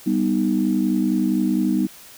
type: chord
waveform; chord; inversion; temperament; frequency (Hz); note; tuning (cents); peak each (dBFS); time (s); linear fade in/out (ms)
sine; G augmented; none; equal; 196 / 246.9 / 311.1; G3 / B3 / D#4; 0 / 0 / 0; -21; 0.06-1.87; 10
effects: tanh soft clip ceiling -7 dBFS + white hiss -44 dBFS RMS until 2.17 s